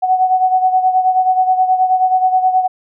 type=beating tone pair; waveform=sine; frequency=743 / 752.4 Hz; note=F#5 / F#5; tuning=+7 / +29 cents; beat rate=9.4 Hz; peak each=-11 / -17 dBFS; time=0.02-2.68 s; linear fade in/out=20 ms; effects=none